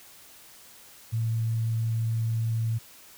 sine tone, 113.3 Hz, A#2, 49 cents flat, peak -24 dBFS, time 1.12-2.79 s, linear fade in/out 20 ms, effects white hiss -51 dBFS RMS until 3.17 s

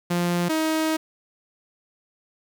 sawtooth tone pair in turn, 174.61 / 316.4 Hz, F3 / D#4, 0 / +29 cents, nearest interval minor seventh, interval 1029 cents, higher second, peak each -17 dBFS, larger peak neither, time 0.1-0.49 / 0.49-0.97 s, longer second, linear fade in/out 10 ms, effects 9-bit

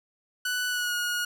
sawtooth tone with pitch glide, 1486 to 1443.7 Hz, F#6 to F#6, +7 to -43 cents, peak -23 dBFS, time 0.45-1.25 s, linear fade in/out 5 ms, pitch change -50 cents, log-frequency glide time 0.68-0.94 s, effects none

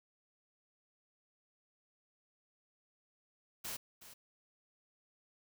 white noise with echo, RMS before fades -42 dBFS, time 3.64-3.77 s, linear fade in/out 10 ms, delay 370 ms, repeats 1, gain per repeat -13 dB, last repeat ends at 4.14 s, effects none

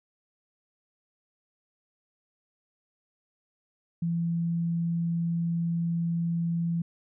sine tone, 168.6 Hz, E3, 39 cents sharp, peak -25 dBFS, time 4.02-6.82 s, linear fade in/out 5 ms, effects none

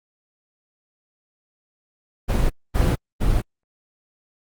brown noise bursts, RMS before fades -18 dBFS, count 3, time 2.28-3.42 s, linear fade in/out 20 ms, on 220 ms, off 240 ms, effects Opus 24 kbps

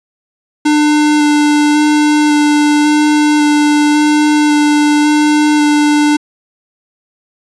square tone with vibrato, 298.2 Hz, D4, 27 cents sharp, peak -8 dBFS, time 0.65-6.17 s, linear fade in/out 10 ms, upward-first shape square, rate 0.91 Hz, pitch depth 9 cents each way, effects resampled to 22050 Hz

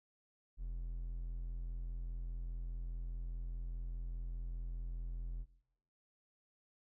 triangle tone, 42.44 Hz, F1, 49 cents flat, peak -37 dBFS, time 0.57-5.46 s, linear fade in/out 50 ms, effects noise-tail reverb RT60 1.0 s tail -21 dB re dry

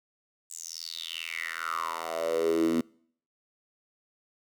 10% pulse tone with high-pass filter sweep, 82.41 Hz, E2, in tune, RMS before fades -31 dBFS, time 0.5-2.81 s, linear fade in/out 5 ms, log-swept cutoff 7800 to 250 Hz, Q 6.9, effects noise-tail reverb RT60 0.6 s tail -25 dB re dry

